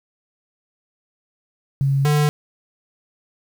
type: tone pair in turn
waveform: sine / square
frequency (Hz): 137.6 / 148.6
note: C#3 / D3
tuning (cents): -12 / +21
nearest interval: minor second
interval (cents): 133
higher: second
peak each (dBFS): -15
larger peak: neither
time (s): 1.81-2.05 / 2.05-2.29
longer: neither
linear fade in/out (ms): 0
effects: 8-bit